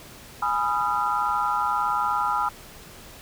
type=chord; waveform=sine; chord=F half-diminished seventh; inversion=first; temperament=equal with one note detuned; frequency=830.6 / 987.8 / 1244.5 / 1365.8 Hz; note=Ab5 / Cb6 / Eb6 / F6; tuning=0 / 0 / 0 / -39 cents; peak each=-27 dBFS; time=0.42-2.49 s; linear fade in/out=5 ms; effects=pink hiss -45 dBFS RMS until 3.21 s